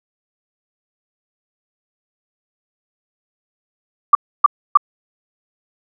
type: tone bursts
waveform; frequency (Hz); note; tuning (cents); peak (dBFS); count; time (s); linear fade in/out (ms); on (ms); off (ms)
sine; 1170; D6; -7; -3; 3; 4.13-4.773; 5; 21; 290
effects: none